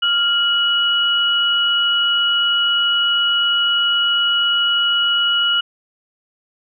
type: tone pair together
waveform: sine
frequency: 1396.9 / 2923 Hz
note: F6 / F#7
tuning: 0 / -22 cents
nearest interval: octave + minor second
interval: 1278 cents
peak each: -19 / -15 dBFS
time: 0.02-5.61 s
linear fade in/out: 10 ms
effects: none